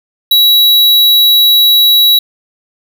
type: tone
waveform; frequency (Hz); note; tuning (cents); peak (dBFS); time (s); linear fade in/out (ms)
square; 3900; B7; -23; -5; 0.31-2.19; 5
effects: none